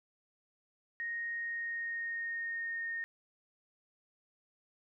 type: tone with pitch glide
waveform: sine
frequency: 1864.7 to 1842.2 Hz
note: A#6 to A#6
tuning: 0 to -21 cents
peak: -35 dBFS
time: 1-3.04 s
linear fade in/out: 0 ms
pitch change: -21 cents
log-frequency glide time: 1.34-2.87 s
effects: none